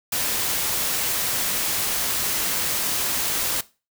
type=noise; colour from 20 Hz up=white; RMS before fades=-24 dBFS; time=0.12-3.61 s; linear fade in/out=5 ms; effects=noise-tail reverb RT60 0.3 s tail -19 dB re dry